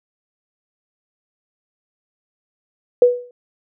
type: tone with exponential decay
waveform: sine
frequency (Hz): 490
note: B4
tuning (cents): -14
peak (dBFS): -4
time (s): 3.02-3.31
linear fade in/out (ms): 2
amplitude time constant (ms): 61
effects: none